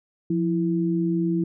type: tone pair together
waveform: sine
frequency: 174.61 / 330.5 Hz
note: F3 / E4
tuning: 0 / +5 cents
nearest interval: major seventh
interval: 1105 cents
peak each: -23 dBFS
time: 0.3-1.44 s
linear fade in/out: 5 ms
effects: none